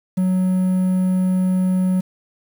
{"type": "tone with quantisation", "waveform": "triangle", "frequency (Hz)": 185, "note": "F#3", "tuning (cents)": 0, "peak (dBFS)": -13, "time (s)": [0.17, 2.01], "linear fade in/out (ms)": 10, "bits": 7, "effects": []}